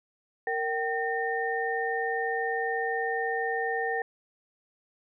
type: tone cluster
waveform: sine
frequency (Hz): 462.1 / 770 / 1824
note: A#4 / G5 / A#6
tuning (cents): -15 / -31 / -38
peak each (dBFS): -31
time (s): 0.47-4.02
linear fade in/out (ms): 2
effects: none